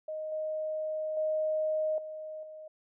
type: tone with level steps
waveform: sine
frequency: 622.3 Hz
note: D#5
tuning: in tune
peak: -34 / -31 / -27 / -38 / -43 dBFS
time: 0.08-2.68 s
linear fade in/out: 5 ms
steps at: 0.32 / 1.17 / 1.98 / 2.43 s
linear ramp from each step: 2 ms
effects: none